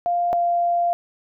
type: tone pair in turn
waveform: sine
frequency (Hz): 698.5 / 693.7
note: F5 / F5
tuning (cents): 0 / -12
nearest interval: unison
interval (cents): 12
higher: first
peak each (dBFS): -18 / -17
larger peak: second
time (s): 0.06-0.33 / 0.33-0.93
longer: second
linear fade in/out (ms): 0
effects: none